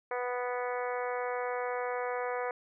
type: harmonic tone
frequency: 246.9 Hz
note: B3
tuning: in tune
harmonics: 2 / 3 / 4 / 5 / 6 / 7 / 8 / 9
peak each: -34 / -38 / -40 / -42 / -44 / -45 / -46 / -47 dBFS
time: 0.11-2.51 s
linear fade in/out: 2 ms
effects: none

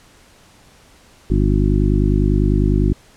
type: harmonic tone with a mistuned harmonic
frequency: 50 Hz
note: G1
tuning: 35 cents sharp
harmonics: 1 / 2 / 3 / 4 / 5 / 6 / 7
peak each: -16 / -19 / -21 / -22 / -23 / -24 / -24 dBFS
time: 1.3-2.93 s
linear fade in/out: 5 ms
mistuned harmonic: 7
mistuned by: +40 cents
effects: pink hiss -49 dBFS RMS until 3.16 s + low-pass 10000 Hz 12 dB/octave

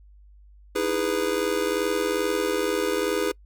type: chord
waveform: square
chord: E major seventh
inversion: third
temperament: just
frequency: 309 / 329.6 / 412 / 494.4 Hz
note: D#4 / E4 / G#4 / B4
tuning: -12 / 0 / -14 / +2 cents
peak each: -33 / -31 / -27 / -28 dBFS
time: 0.75-3.32 s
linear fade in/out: 10 ms
effects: noise-tail reverb RT60 0.1 s tail -26 dB re dry + added 50 Hz sine -48 dBFS peak until 3.45 s

